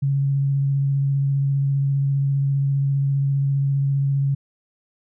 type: tone with vibrato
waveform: sine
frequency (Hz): 138.59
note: C#3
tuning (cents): 0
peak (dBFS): -17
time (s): 0.02-4.35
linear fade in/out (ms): 10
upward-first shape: square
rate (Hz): 15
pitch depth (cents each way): 10
effects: none